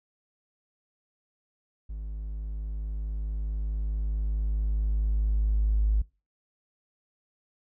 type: tone with level ramp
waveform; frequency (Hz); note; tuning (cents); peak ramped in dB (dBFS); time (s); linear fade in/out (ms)
triangle; 52.3; G#1; +13; -31 to -16; 1.89-6.02; 10
effects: noise-tail reverb RT60 0.3 s tail -26 dB re dry + tanh soft clip ceiling -18 dBFS